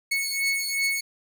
sawtooth beating tone pair, 2204 / 2206.7 Hz, C#7 / C#7, -11 / -8 cents, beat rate 2.7 Hz, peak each -23 / -24 dBFS, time 0.11-1.01 s, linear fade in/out 10 ms, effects none

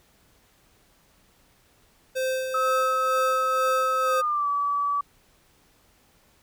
square tone with tremolo, 520 Hz, C5, 11 cents flat, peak -24 dBFS, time 2.15-4.22 s, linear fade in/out 20 ms, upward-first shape sine, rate 2.1 Hz, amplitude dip 45%
sine tone with pitch glide, 1288 to 1147.5 Hz, E6 to D6, -41 to -40 cents, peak -22 dBFS, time 2.54-5.01 s, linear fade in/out 5 ms, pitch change -199 cents, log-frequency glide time 4.03-4.48 s
effects pink hiss -61 dBFS RMS until 6.42 s

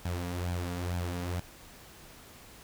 sawtooth tone with flanger, 88.2 Hz, F2, 18 cents sharp, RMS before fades -34 dBFS, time 0.05-1.4 s, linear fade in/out 5 ms, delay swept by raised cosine 1.2 to 4.3 ms, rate 2.2 Hz, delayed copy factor +0.6, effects pink hiss -52 dBFS RMS until 2.63 s

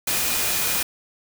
sine tone in noise, 2455 Hz, D#7, 24 cents flat, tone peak -34 dBFS, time 0.07-0.83 s, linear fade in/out 5 ms, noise white, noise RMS -23 dBFS, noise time 0.07-0.83 s, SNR -14 dB, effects none

